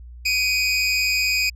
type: tone pair together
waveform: 25% pulse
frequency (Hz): 2294 / 2489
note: D7 / D#7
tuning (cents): -41 / 0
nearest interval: minor second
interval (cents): 141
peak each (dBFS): -22 / -15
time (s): 0.25-1.5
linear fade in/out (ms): 10
effects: added 60 Hz sine -37 dBFS peak until 1.55 s + low-pass 12000 Hz 12 dB/octave